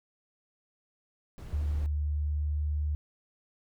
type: noise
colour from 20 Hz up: brown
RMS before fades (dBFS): -43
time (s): 1.38-1.86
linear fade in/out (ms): 0
type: tone with pitch glide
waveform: sine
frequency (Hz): 74 to 74.64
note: D2 to D2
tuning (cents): +14 to +29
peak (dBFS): -27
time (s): 1.53-2.95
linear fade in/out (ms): 0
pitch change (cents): +15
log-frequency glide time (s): 1.87-2.67
effects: none